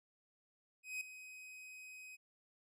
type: tone with ADSR envelope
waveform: 45% pulse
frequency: 2519 Hz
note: D#7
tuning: 21 cents sharp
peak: -38 dBFS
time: 0.83-2.17 s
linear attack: 180 ms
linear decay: 4 ms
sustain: -13 dB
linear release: 25 ms
effects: low-pass 12000 Hz 12 dB/octave